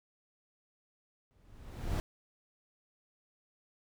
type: noise with exponential growth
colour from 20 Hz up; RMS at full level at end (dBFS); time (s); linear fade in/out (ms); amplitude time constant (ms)
brown; -29; 1.31-2; 0; 150
effects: none